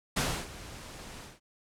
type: noise with ADSR envelope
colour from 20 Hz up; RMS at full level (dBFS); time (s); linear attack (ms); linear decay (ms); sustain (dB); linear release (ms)
pink; -27; 0.16-1.4; 12; 290; -18; 180
effects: low-pass 10000 Hz 12 dB/octave